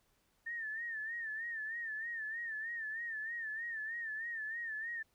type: tone with vibrato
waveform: sine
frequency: 1803 Hz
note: A6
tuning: 42 cents sharp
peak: -38 dBFS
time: 0.46-5.03 s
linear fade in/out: 10 ms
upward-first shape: sine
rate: 3.2 Hz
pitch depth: 83 cents each way
effects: pink hiss -75 dBFS RMS until 5.14 s